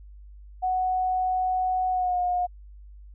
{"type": "tone with pitch glide", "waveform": "sine", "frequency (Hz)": [741, 718.2], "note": ["F#5", "F5"], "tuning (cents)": [2, 48], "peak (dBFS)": -22, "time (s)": [0.62, 2.47], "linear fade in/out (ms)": 20, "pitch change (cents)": -54, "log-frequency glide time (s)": [1.9, 2.19], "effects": ["added 50 Hz sine -43 dBFS peak until 3.14 s"]}